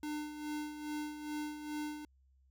square tone with tremolo, 300 Hz, D4, 37 cents sharp, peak -37 dBFS, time 0.03-2.05 s, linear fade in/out 2 ms, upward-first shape sine, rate 2.4 Hz, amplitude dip 60%, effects added 66 Hz sine -65 dBFS peak until 2.5 s

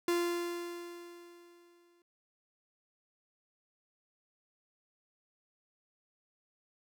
45% pulse tone with exponential decay, 346.5 Hz, F4, 14 cents flat, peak -27 dBFS, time 0.08-2.02 s, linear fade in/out 2 ms, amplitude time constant 420 ms, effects none

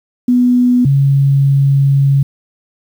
sine tone pair in turn, 246.9 / 138.57 Hz, B3 / C#3, 0 / 0 cents, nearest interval minor seventh, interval 1000 cents, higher first, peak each -7 dBFS, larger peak neither, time 0.28-0.85 / 0.85-2.23 s, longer second, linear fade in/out 5 ms, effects 7-bit

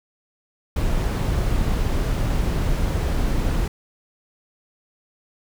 brown noise, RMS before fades -21 dBFS, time 0.76-3.68 s, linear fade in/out 5 ms, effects none

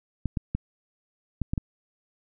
clicks, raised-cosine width 5 ms, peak -14 dBFS, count 6, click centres 0.257 / 0.372 / 0.55 / 1.417 / 1.535 / 1.578 s, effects none

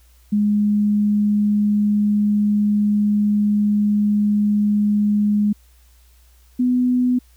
sine tone pair in turn, 207.7 / 249.2 Hz, G#3 / B3, 0 / +16 cents, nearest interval minor third, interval 316 cents, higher second, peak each -14 dBFS, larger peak neither, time 0.32-5.53 / 6.59-7.19 s, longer first, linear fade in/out 10 ms, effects added 60 Hz sine -49 dBFS peak until 7.36 s + white hiss -58 dBFS RMS until 7.36 s

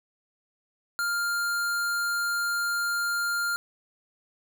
square tone, 1400 Hz, F6, 4 cents sharp, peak -26 dBFS, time 0.99-3.56 s, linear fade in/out 0 ms, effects 10-bit

